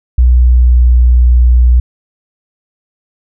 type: tone with pitch glide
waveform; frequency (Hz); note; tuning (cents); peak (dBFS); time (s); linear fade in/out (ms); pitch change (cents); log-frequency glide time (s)
sine; 61.5 to 60.9; B1 to B1; -7 to -24; -3; 0.18-1.8; 5; -17; 0.38-0.92
effects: none